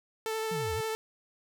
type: tone with vibrato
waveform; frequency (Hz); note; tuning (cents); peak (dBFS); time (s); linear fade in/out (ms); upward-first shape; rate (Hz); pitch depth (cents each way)
sawtooth; 441.3; A4; +5; -27; 0.26-0.95; 0; sine; 12; 13
type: linear two-way sweep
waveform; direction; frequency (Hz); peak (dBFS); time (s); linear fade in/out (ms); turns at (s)
sine; down then up; 185 to 73.42 to 134.9; -35; 0.51-0.81; 5; 0.74
effects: none